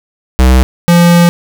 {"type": "tone pair in turn", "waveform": "square", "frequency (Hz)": [64, 172.55], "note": ["C2", "F3"], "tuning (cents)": [-38, -21], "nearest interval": "octave + perfect fourth", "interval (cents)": 1717, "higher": "second", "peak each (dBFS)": -4, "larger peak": "neither", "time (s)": [[0.39, 0.63], [0.88, 1.29]], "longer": "second", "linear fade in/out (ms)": 0, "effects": []}